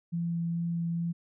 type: tone with vibrato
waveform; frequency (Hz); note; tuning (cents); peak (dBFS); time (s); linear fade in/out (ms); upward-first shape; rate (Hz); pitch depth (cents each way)
sine; 169.1; E3; +44; -28; 0.12-1.13; 20; sine; 2.3; 8
effects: none